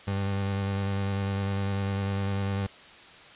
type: tone with vibrato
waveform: 30% pulse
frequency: 98.5 Hz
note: G2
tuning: 9 cents sharp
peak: -24 dBFS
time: 0.07-2.67 s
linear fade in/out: 10 ms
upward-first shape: square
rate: 10 Hz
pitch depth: 17 cents each way
effects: white hiss -49 dBFS RMS until 3.35 s + resampled to 8000 Hz